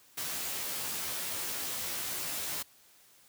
white noise with comb filter, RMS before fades -36 dBFS, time 0.17-2.63 s, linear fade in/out 10 ms, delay 15 ms, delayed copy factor -0.85, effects white hiss -61 dBFS RMS until 3.28 s + high-pass 60 Hz 12 dB/octave

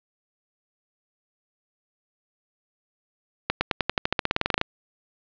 accelerating click train, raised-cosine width 0.3 ms, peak -5 dBFS, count 18, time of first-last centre 3.5-4.614 s, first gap 110 ms, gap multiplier 0.93, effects resampled to 11025 Hz + 7-bit

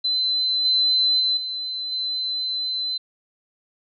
sine tone with level steps, 4048 Hz, B7, 42 cents sharp, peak -19 / -16 / -18 / -26 / -23 dBFS, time 0.04-2.98 s, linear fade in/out 10 ms, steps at 0.65 / 1.2 / 1.37 / 1.92 s, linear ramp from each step 2 ms, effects none

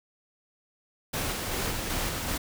pink noise with tremolo, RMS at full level -30 dBFS, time 1.13-2.38 s, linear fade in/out 10 ms, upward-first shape square, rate 2.6 Hz, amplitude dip 25%, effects none

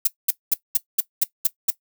violet noise bursts, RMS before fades -17 dBFS, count 8, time 0.05-1.704 s, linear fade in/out 5 ms, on 23 ms, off 210 ms, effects noise-tail reverb RT60 0.1 s tail -17 dB re dry

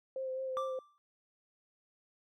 sine tone with vibrato, 523.3 Hz, C5, in tune, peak -35 dBFS, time 0.16-0.79 s, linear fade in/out 2 ms, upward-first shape sine, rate 4.7 Hz, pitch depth 19 cents each way
triangle tone with exponential decay, 1174.7 Hz, D6, in tune, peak -30 dBFS, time 0.57-0.98 s, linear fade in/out 0 ms, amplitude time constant 87 ms
effects none

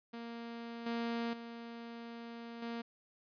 sawtooth tone with level steps, 233.1 Hz, A#3, in tune, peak -39 / -31 / -41 / -35 dBFS, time 0.13-2.82 s, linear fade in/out 10 ms, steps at 0.86 / 1.33 / 2.62 s, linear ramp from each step 5 ms, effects resampled to 11025 Hz

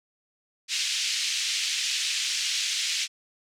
pink band-pass noise, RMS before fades -28 dBFS, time 0.68-3.08 s, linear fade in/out 50 ms, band 2500 to 7100 Hz, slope 24 dB/octave, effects none

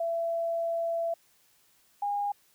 sine tone pair in turn, 670 / 814.5 Hz, E5 / G#5, +28 / -34 cents, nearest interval minor third, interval 338 cents, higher second, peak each -27 dBFS, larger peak neither, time 0-1.14 / 2.02-2.32 s, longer first, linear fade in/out 5 ms, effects white hiss -65 dBFS RMS until 2.54 s

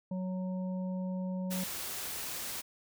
harmonic tone, 185 Hz, F#3, in tune, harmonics 1 / 3 / 5, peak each -33 / -43 / -51 dBFS, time 0.11-1.64 s, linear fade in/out 5 ms
white noise, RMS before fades -39 dBFS, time 1.5-2.62 s, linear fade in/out 20 ms
effects none

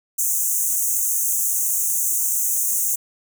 pink high-pass noise, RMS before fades -21 dBFS, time 0.18-2.96 s, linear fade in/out 10 ms, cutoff 6200 Hz, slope 96 dB/octave, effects none

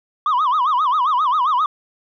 sine tone with vibrato, 1108.7 Hz, C#6, in tune, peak -12 dBFS, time 0.26-1.66 s, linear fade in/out 2 ms, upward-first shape sine, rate 7.5 Hz, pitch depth 240 cents each way, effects tanh soft clip ceiling -13 dBFS

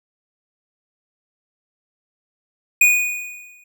square tone with exponential decay, 2467 Hz, D#7, 15 cents flat, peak -9 dBFS, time 2.81-3.64 s, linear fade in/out 5 ms, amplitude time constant 180 ms, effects none

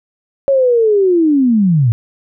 sine linear sweep, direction down, 558 to 106.9 Hz, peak -8 dBFS, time 0.48-1.92 s, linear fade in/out 0 ms, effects none

